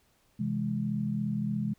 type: chord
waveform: sine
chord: C augmented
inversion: none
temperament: equal with one note detuned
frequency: 130.81 / 164.81 / 208.3 Hz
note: C3 / E3 / G#3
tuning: 0 / 0 / +5 cents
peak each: -34 / -35 / -30 dBFS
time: 0.39-1.74 s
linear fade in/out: 10 ms
effects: pink hiss -68 dBFS RMS until 1.78 s